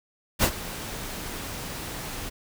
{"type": "noise with ADSR envelope", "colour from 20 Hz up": "pink", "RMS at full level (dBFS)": -19, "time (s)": [0.39, 2.3], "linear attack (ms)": 41, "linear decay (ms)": 71, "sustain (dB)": -16, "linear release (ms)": 18, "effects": []}